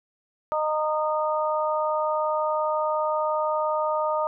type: harmonic tone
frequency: 307.6 Hz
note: D#4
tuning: 20 cents flat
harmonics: 2 / 3 / 4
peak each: -25 / -27 / -28 dBFS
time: 0.52-4.27 s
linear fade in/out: 0 ms
effects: none